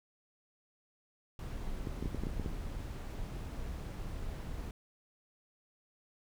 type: noise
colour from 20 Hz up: brown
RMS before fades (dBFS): -40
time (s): 1.39-4.71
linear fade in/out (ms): 2
type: clicks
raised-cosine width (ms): 3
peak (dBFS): -24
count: 8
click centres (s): 1.872 / 2.026 / 2.058 / 2.147 / 2.236 / 2.269 / 2.397 / 2.461
effects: none